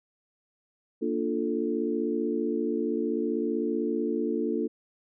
sine chord, Bb major seventh, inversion none, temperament equal, 233.1 / 293.7 / 349.2 / 440 Hz, Bb3 / D4 / F4 / A4, 0 / 0 / 0 / 0 cents, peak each -31 dBFS, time 1.01-4.68 s, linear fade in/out 20 ms, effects none

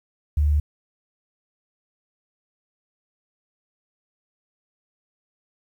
sine tone, 74 Hz, D2, 14 cents sharp, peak -16 dBFS, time 0.37-0.6 s, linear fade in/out 5 ms, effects 9-bit

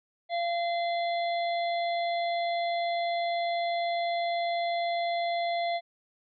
harmonic tone, 687 Hz, F5, 29 cents flat, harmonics 1 / 3 / 5 / 6, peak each -27 / -37 / -41 / -43 dBFS, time 0.29-5.81 s, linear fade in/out 50 ms, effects none

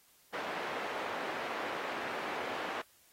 pink band-pass noise, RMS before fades -39 dBFS, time 0.33-2.82 s, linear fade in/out 10 ms, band 490 to 2000 Hz, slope 12 dB/octave, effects white hiss -65 dBFS RMS until 3.12 s + AAC 48 kbps

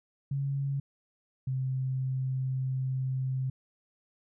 sine tone pair in turn, 138.59 / 130.95 Hz, C#3 / C3, 0 / +2 cents, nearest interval minor second, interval 98 cents, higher first, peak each -28 dBFS, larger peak neither, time 0.31-0.8 / 1.47-3.5 s, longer second, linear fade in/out 5 ms, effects none

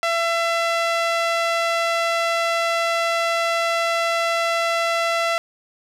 sawtooth tone with band-pass filter, 672 Hz, E5, 33 cents sharp, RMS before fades -21 dBFS, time 0.03-5.38 s, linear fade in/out 0 ms, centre 1900 Hz, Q 0.57, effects none

